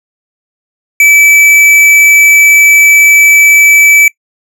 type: tone with hard clipping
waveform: triangle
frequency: 2306 Hz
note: D7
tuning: 32 cents flat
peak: -3 dBFS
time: 1-4.08 s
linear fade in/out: 2 ms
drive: 17 dB
effects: noise-tail reverb RT60 0.1 s tail -22 dB re dry